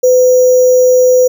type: tone with sample-and-hold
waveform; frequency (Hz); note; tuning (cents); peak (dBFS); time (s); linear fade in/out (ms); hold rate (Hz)
sine; 505; B4; +39; -4; 0.03-1.28; 10; 6300
effects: none